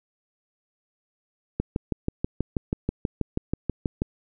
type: click train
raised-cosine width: 3 ms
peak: -11 dBFS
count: 16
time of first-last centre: 1.6-4.019 s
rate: 6.2 Hz
effects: none